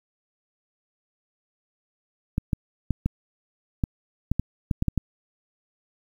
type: clicks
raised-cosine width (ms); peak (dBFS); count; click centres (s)
5; -10; 11; 2.381 / 2.532 / 2.907 / 3.06 / 3.838 / 4.316 / 4.396 / 4.712 / 4.824 / 4.883 / 4.977
effects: 8-bit